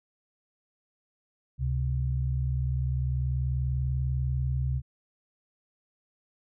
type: tone pair together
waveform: sine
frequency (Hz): 69.5 / 129.84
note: C#2 / C3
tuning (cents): +5 / -13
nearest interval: major seventh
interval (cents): 1082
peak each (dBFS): -28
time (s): 1.58-4.82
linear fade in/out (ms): 50
effects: none